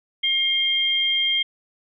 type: tone pair together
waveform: sine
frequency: 2132 / 3194 Hz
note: C7 / G7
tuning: +32 / +32 cents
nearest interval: perfect fifth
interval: 700 cents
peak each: -25 / -19 dBFS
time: 0.23-1.43 s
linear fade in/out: 10 ms
effects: none